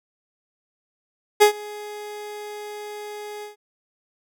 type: tone with ADSR envelope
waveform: 30% pulse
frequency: 417.8 Hz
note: G#4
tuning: 10 cents sharp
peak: -6 dBFS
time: 1.4-3.56 s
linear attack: 21 ms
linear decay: 100 ms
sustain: -24 dB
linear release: 130 ms
effects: none